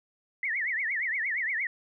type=tone with vibrato; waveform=sine; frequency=1975.5 Hz; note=B6; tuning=in tune; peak=-27 dBFS; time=0.43-1.67 s; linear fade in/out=2 ms; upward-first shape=triangle; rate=8.6 Hz; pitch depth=250 cents each way; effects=none